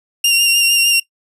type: tone with vibrato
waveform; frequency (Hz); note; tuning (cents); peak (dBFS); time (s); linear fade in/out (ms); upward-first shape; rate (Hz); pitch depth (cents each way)
sawtooth; 2779; F7; -9; -7; 0.24-1; 5; sine; 6.6; 23
effects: noise-tail reverb RT60 0.1 s tail -19 dB re dry + resampled to 32000 Hz